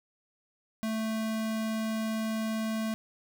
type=tone; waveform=square; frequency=220.6 Hz; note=A3; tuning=5 cents sharp; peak=-30 dBFS; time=0.83-2.94 s; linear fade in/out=0 ms; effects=none